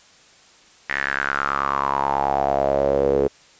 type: tone with band-pass filter sweep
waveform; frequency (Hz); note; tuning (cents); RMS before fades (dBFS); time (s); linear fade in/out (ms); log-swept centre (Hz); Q
sawtooth; 69.3; C#2; 0; -21; 0.89-3.28; 10; 1900 to 430; 6.2
effects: white hiss -51 dBFS RMS until 3.59 s + resampled to 16000 Hz